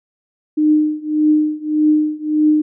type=tone with tremolo; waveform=sine; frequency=304.9 Hz; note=D#4; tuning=35 cents flat; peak=-8 dBFS; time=0.57-2.62 s; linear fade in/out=10 ms; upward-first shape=triangle; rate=1.7 Hz; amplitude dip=95%; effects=none